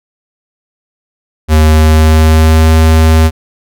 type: tone with pitch glide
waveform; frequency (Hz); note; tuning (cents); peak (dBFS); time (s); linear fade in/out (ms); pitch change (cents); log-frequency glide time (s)
square; 77.78 to 79.78; D#2 to D#2; 0 to +44; -4; 1.48-3.31; 50; +44; 1.6-2.72
effects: none